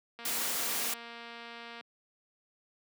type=click train; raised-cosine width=0.3 ms; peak=-30 dBFS; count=380; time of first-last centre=0.19-1.81 s; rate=234 Hz
type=noise; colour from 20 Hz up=white; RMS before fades=-33 dBFS; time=0.25-0.94 s; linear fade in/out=5 ms
effects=high-pass 200 Hz 12 dB/octave